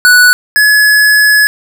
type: tone pair in turn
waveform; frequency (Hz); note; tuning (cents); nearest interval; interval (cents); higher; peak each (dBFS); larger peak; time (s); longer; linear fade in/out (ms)
square; 1478 / 1698; F#6 / G#6; -2 / +38; major second; 240; second; -3 / -5; first; 0.05-0.33 / 0.56-1.47; second; 0
effects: none